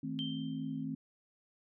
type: chord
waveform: sine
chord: A diminished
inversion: second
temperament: just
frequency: 158.4 / 220 / 264 Hz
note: Eb3 / A3 / C4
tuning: +31 / 0 / +16 cents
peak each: -41 / -42 / -38 dBFS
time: 0.03-0.95 s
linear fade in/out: 5 ms
type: tone with exponential decay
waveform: sine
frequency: 3136 Hz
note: G7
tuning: in tune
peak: -36 dBFS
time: 0.19-0.84 s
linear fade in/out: 0 ms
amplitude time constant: 140 ms
effects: none